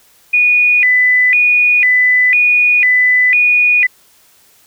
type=tone with vibrato; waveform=sine; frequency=2217 Hz; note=C#7; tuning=in tune; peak=-7 dBFS; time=0.33-3.87 s; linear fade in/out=10 ms; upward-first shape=square; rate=1 Hz; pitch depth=180 cents each way; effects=white hiss -49 dBFS RMS until 4.66 s